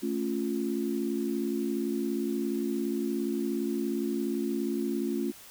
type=chord; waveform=sine; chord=A augmented; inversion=none; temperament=equal; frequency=220 / 277.2 / 349.2 Hz; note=A3 / C#4 / E#4; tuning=0 / 0 / 0 cents; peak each=-32 dBFS; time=0.02-5.32 s; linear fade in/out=20 ms; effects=white hiss -50 dBFS RMS until 5.5 s